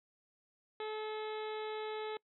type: harmonic tone with a mistuned harmonic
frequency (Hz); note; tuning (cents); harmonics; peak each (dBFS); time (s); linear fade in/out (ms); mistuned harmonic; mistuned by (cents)
431.1; A4; -35; 1 / 2 / 3 / 4 / 5 / 6 / 7 / 8 / 9; -39 / -45 / -50 / -53 / -52 / -57 / -58 / -55 / -54; 0.8-2.17; 2; 7; +34
effects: noise-tail reverb RT60 0.1 s tail -25 dB re dry